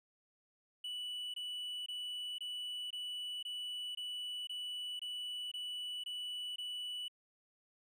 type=tone bursts; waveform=triangle; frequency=2960 Hz; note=F#7; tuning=in tune; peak=-38 dBFS; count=12; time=0.84-7.082 s; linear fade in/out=5 ms; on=500 ms; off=22 ms; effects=none